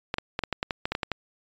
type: clicks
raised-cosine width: 0.3 ms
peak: -11 dBFS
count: 12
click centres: 0.141 / 0.184 / 0.391 / 0.437 / 0.527 / 0.629 / 0.708 / 0.855 / 0.92 / 0.951 / 1.032 / 1.117 s
effects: resampled to 16000 Hz